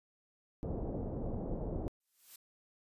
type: low-pass noise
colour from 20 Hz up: pink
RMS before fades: -38 dBFS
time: 0.63-1.88 s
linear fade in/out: 0 ms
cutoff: 630 Hz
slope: 24 dB/octave
type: noise with exponential growth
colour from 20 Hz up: blue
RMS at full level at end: -48 dBFS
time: 2-2.36 s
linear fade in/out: 5 ms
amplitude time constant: 77 ms
effects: resampled to 32000 Hz